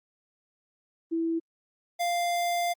sine / square tone pair in turn, 329.6 / 696.2 Hz, E4 / F5, 0 / -6 cents, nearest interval octave + minor second, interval 1294 cents, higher second, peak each -25 / -26 dBFS, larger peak first, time 1.11-1.4 / 1.99-2.74 s, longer second, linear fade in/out 20 ms, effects Opus 32 kbps

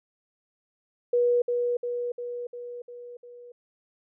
sine tone with echo, 484.3 Hz, B4, 34 cents flat, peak -19 dBFS, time 1.13-1.42 s, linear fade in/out 5 ms, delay 350 ms, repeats 6, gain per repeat -4 dB, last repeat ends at 3.52 s, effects none

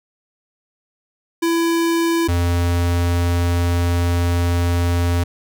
square tone pair in turn, 334.1 / 86.82 Hz, E4 / F2, +23 / -10 cents, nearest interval octave + major seventh, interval 2333 cents, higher first, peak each -16 dBFS, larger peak neither, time 1.42-2.28 / 2.28-5.24 s, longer second, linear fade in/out 10 ms, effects none

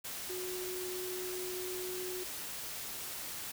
sine tone in noise, 366.1 Hz, F#4, 18 cents flat, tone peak -39 dBFS, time 0.29-2.24 s, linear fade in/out 10 ms, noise white, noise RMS -42 dBFS, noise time 0.04-3.52 s, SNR 0 dB, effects none

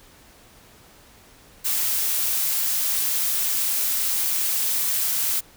blue noise, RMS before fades -23 dBFS, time 1.64-5.41 s, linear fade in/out 20 ms, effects pink hiss -51 dBFS RMS until 5.56 s

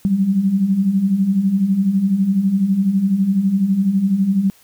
sine beating tone pair, 185 / 197 Hz, F#3 / G3, 0 / +9 cents, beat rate 12 Hz, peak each -21 / -14 dBFS, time 0.05-4.5 s, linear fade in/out 0 ms, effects white hiss -51 dBFS RMS until 4.63 s

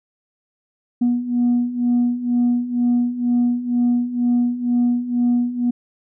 sine beating tone pair, 241 / 243.1 Hz, B3 / B3, -42 / -27 cents, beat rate 2.1 Hz, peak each -20 / -16 dBFS, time 1.01-5.71 s, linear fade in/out 10 ms, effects tanh soft clip ceiling -11 dBFS

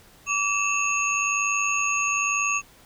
sine tone cluster, 1149 / 2598 / 2699 / 6590 Hz, D6 / E7 / E7 / G#8, -38 / -26 / +40 / -14 cents, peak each -27 dBFS, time 0.26-2.62 s, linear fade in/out 50 ms, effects pink hiss -53 dBFS RMS until 2.85 s

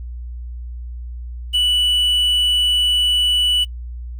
triangle tone with quantisation, 2960 Hz, F#7, in tune, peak -12 dBFS, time 1.53-3.65 s, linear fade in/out 20 ms, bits 7, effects noise-tail reverb RT60 0.1 s tail -25 dB re dry + added 60 Hz sine -27 dBFS peak until 4.19 s

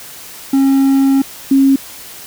triangle / sine tone pair in turn, 271.5 / 271.5 Hz, C#4 / C#4, -36 / -36 cents, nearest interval unison, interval 0 cents, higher neither, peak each -6 dBFS, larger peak neither, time 0.53-1.22 / 1.51-1.76 s, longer first, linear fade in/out 5 ms, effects white hiss -33 dBFS RMS until 2.26 s

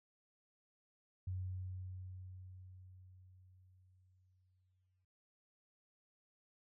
sine tone with exponential decay, 92.5 Hz, F#2, in tune, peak -38 dBFS, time 1.27-5.05 s, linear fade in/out 5 ms, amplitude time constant 820 ms, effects noise-tail reverb RT60 0.3 s tail -20 dB re dry

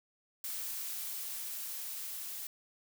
blue noise with level ramp, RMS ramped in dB -39 to -42 dBFS, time 0.44-2.47 s, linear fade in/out 2 ms, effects none

